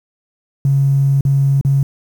triangle tone with dropouts, 137.9 Hz, C#3, 9 cents flat, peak -6 dBFS, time 0.65-1.83 s, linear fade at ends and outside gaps 2 ms, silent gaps 1.209-1.251 / 1.612-1.649 s, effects tanh soft clip ceiling -8 dBFS + 7-bit

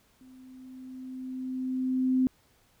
sine tone with level ramp, 258 Hz, C4, 24 cents flat, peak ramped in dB -50 to -20 dBFS, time 0.21-2.27 s, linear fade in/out 0 ms, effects pink hiss -65 dBFS RMS until 2.8 s

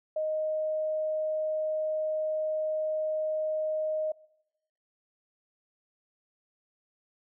sine tone, 622 Hz, D#5, 1 cent flat, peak -27 dBFS, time 0.16-4.12 s, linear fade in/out 5 ms, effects noise-tail reverb RT60 0.9 s tail -23 dB re dry

